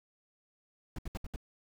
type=noise bursts; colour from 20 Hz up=brown; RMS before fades=-37 dBFS; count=5; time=0.96-1.361 s; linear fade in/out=2 ms; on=25 ms; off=69 ms; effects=none